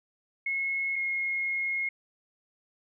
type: tone pair in turn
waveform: sine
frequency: 2175 / 2155 Hz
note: C#7 / C#7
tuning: -33 / -49 cents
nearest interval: unison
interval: 16 cents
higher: first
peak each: -27 dBFS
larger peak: neither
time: 0.46-0.96 / 0.96-1.89 s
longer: second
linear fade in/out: 5 ms
effects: none